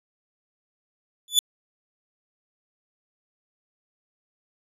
sawtooth tone with exponential growth, 3472 Hz, A7, 24 cents flat, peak -8 dBFS, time 1.28-1.39 s, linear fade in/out 1 ms, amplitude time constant 23 ms, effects resampled to 32000 Hz

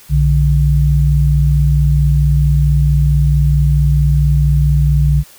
sine tone pair together, 61.3 / 145.8 Hz, B1 / D3, -12 / -12 cents, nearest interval octave + minor third, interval 1500 cents, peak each -11 dBFS, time 0.09-5.24 s, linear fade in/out 50 ms, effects white hiss -42 dBFS RMS until 5.38 s

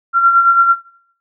sine tone with tremolo, 1371 Hz, F6, 32 cents flat, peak -5 dBFS, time 0.13-0.76 s, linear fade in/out 50 ms, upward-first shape sine, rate 9 Hz, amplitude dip 60%, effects noise-tail reverb RT60 0.6 s tail -19 dB re dry

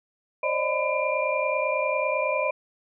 sine tone cluster, 533 / 591 / 621 / 1005 / 2386 Hz, C5 / D5 / D#5 / B5 / D7, +32 / +11 / -3 / +30 / +27 cents, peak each -29 dBFS, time 0.43-2.51 s, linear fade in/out 5 ms, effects none

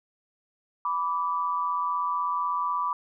sine tone pair together, 987.8 / 1163.9 Hz, B5 / D6, 0 / -16 cents, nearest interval minor third, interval 284 cents, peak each -28 / -27 dBFS, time 0.85-2.93 s, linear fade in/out 2 ms, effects none

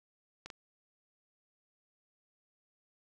clicks, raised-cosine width 0.2 ms, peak -27 dBFS, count 2, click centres 0.46 / 0.502 s, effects none

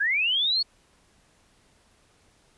sine linear sweep, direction up, 1568 to 4435 Hz, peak -21 dBFS, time 0-0.63 s, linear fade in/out 10 ms, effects pink hiss -62 dBFS RMS until 2.57 s + resampled to 24000 Hz

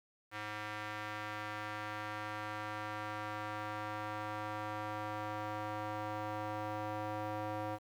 square tone with band-pass filter sweep, 105.9 Hz, G#2, 34 cents sharp, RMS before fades -41 dBFS, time 0.31-7.79 s, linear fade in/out 50 ms, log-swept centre 1700 to 760 Hz, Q 1.3, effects 10-bit

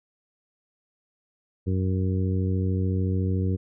harmonic tone, 93.7 Hz, F#2, 22 cents sharp, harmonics 1 / 2 / 3 / 4 / 5, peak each -23 / -29 / -33 / -35 / -37 dBFS, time 1.66-3.57 s, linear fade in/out 20 ms, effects none

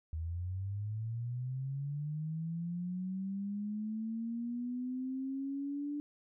sine linear sweep, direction up, 78.2 to 293.7 Hz, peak -35 dBFS, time 0.13-6 s, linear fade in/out 0 ms, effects none

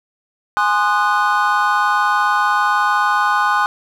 triangle chord, Ab dominant seventh, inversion none, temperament equal with one note detuned, 830.6 / 1046.5 / 1226.7 / 1480 Hz, Ab5 / C6 / Eb6 / Gb6, 0 / 0 / -25 / 0 cents, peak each -17 dBFS, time 0.57-3.66 s, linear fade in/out 0 ms, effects none

